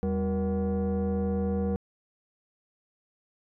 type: tone with frequency modulation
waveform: sine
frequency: 196 Hz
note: G3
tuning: in tune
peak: -23 dBFS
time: 0.03-1.76 s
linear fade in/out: 0 ms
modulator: 278 Hz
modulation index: 1.1
effects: tanh soft clip ceiling -23 dBFS